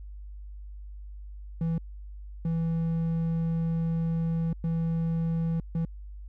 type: tone bursts at uneven times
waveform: triangle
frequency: 164.81 Hz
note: E3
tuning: in tune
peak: -23 dBFS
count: 4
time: 1.61-1.78 / 2.45-4.53 / 4.64-5.6 / 5.75-5.85 s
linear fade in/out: 2 ms
effects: added 50 Hz sine -39 dBFS peak until 6.28 s